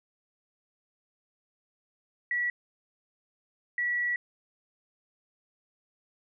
sine tone bursts at uneven times, 1939 Hz, B6, 32 cents flat, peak -26 dBFS, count 2, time 2.31-2.5 / 3.78-4.16 s, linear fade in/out 2 ms, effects none

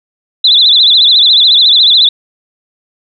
sine tone with vibrato, 3729 Hz, A#7, in tune, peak -3 dBFS, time 0.44-2.09 s, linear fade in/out 5 ms, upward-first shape sine, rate 14 Hz, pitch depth 160 cents each way, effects none

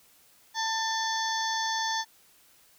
harmonic tone with a mistuned harmonic, 892 Hz, A5, 23 cents sharp, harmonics 1 / 2 / 4 / 5 / 6 / 7, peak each -30 / -33 / -36 / -37 / -38 / -38 dBFS, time 0.54-2.05 s, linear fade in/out 50 ms, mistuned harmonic 4, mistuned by -52 cents, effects white hiss -60 dBFS RMS until 2.78 s

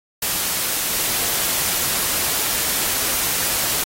white noise, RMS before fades -21 dBFS, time 0.22-3.84 s, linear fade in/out 5 ms, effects AAC 48 kbps

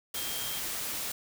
sine tone in noise, 3195 Hz, G7, 32 cents sharp, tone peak -40 dBFS, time 0.15-0.59 s, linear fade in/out 5 ms, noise white, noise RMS -35 dBFS, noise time 0.14-1.12 s, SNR -8 dB, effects none

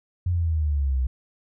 sine exponential sweep, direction down, 90.7 to 62.3 Hz, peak -20 dBFS, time 0.26-1.07 s, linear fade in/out 5 ms, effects none

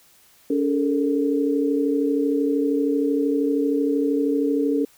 sine tone cluster, 283.2 / 421.9 / 454.8 Hz, C#4 / G#4 / A#4, +37 / +27 / -43 cents, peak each -20 / -27 / -24 dBFS, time 0.5-4.85 s, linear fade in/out 5 ms, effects white hiss -55 dBFS RMS until 4.97 s

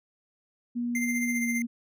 sine tone with pitch glide, 240 to 235.6 Hz, B3 to A#3, -49 to +19 cents, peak -27 dBFS, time 0.75-1.67 s, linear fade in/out 20 ms, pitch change -32 cents, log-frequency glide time 1.33-1.41 s
square tone with tremolo, 2093 Hz, C7, in tune, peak -28 dBFS, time 0.95-1.62 s, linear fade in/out 2 ms, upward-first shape sine, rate 15 Hz, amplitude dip 50%
effects none

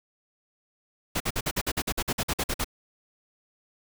pink noise bursts, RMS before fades -27 dBFS, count 15, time 1.15-2.645 s, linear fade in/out 10 ms, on 53 ms, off 50 ms, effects none

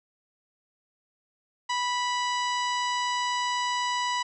harmonic tone, 984 Hz, B5, 7 cents flat, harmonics 1 / 2 / 3 / 4 / 5 / 6 / 7 / 8, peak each -27 / -33 / -35 / -38 / -40 / -43 / -46 / -44 dBFS, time 1.69-4.23 s, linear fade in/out 10 ms, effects none

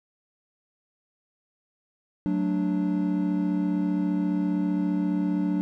triangle chord, D major, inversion first, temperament equal, 185 / 220 / 293.7 Hz, F#3 / A3 / D4, 0 / 0 / 0 cents, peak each -24 / -30 / -24 dBFS, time 2.26-5.61 s, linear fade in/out 0 ms, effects none

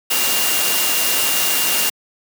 sine tone in noise, 2800 Hz, F7, 4 cents sharp, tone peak -24 dBFS, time 0.1-1.9 s, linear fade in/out 10 ms, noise white, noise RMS -18 dBFS, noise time 0.1-1.9 s, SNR -9 dB, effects high-pass 200 Hz 12 dB/octave

